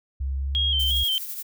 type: tone with pitch glide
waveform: sine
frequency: 67.5 to 69.04 Hz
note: C#2 to C#2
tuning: -45 to -6 cents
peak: -24 dBFS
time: 0.2-1.04 s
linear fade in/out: 10 ms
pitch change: +39 cents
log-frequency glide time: 0.37-0.52 s
type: tone with vibrato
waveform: sine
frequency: 3190 Hz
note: G7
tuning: 30 cents sharp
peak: -21 dBFS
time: 0.55-1.18 s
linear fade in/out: 0 ms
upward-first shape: square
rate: 2.8 Hz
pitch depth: 42 cents each way
type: noise with tremolo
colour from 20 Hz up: violet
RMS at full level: -32 dBFS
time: 0.79-1.43 s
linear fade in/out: 10 ms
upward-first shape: sine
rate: 12 Hz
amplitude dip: 45%
effects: none